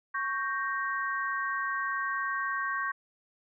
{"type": "chord", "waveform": "sine", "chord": "G diminished", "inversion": "second", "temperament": "equal", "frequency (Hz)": [1108.7, 1568, 1864.7], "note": ["Db6", "G6", "Bb6"], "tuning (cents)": [0, 0, 0], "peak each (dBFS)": [-32, -33, -36], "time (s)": [0.14, 2.92], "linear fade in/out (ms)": 10, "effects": []}